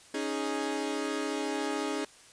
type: chord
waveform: sawtooth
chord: C# suspended second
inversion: none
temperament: equal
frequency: 277.2 / 311.1 / 415.3 Hz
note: C#4 / D#4 / G#4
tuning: 0 / 0 / 0 cents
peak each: -31 dBFS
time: 0.14-2.05 s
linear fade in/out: 5 ms
effects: white hiss -55 dBFS RMS until 2.32 s + resampled to 22050 Hz